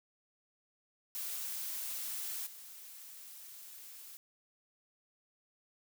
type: noise with level steps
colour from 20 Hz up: blue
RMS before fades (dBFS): -40 / -51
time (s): 1.15-4.17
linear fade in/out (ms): 0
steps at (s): 2.46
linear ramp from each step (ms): 10
effects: none